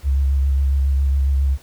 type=tone with vibrato; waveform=sine; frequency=68.5 Hz; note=C#2; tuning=20 cents flat; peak=-14 dBFS; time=0.03-1.58 s; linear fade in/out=50 ms; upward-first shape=sine; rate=7.3 Hz; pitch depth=29 cents each way; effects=pink hiss -48 dBFS RMS until 1.62 s